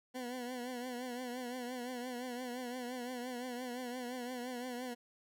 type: tone with vibrato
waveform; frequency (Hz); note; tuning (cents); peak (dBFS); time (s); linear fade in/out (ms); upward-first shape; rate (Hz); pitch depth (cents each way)
20% pulse; 248.2; B3; +9; -35; 0.14-4.95; 20; triangle; 5.8; 75
effects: none